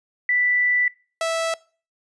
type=tone pair in turn; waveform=sine / sawtooth; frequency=1975.5 / 656.6 Hz; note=B6 / E5; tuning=0 / -7 cents; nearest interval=octave + perfect fifth; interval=1907 cents; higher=first; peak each=-17 dBFS; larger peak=neither; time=0.29-0.88 / 1.21-1.54 s; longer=first; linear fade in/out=2 ms; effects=noise-tail reverb RT60 0.4 s tail -23 dB re dry + resampled to 22050 Hz